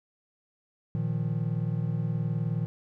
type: chord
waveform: triangle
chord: Bb suspended fourth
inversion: none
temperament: equal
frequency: 116.54 / 155.56 / 174.61 Hz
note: Bb2 / Eb3 / F3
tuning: 0 / 0 / 0 cents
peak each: -28 / -28 / -32 dBFS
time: 0.95-2.66 s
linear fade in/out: 0 ms
effects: none